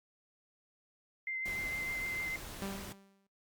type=tone with vibrato; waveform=sine; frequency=2077 Hz; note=C7; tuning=13 cents flat; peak=-35 dBFS; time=1.27-2.36 s; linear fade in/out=2 ms; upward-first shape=sine; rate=6.6 Hz; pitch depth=15 cents each way
type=noise; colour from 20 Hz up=pink; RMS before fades=-46 dBFS; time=1.45-2.93 s; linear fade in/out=10 ms
type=tone with exponential decay; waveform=sawtooth; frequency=196.2 Hz; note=G3; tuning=2 cents sharp; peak=-31 dBFS; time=2.62-3.27 s; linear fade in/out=2 ms; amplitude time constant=140 ms
effects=noise-tail reverb RT60 0.2 s tail -22 dB re dry + Opus 48 kbps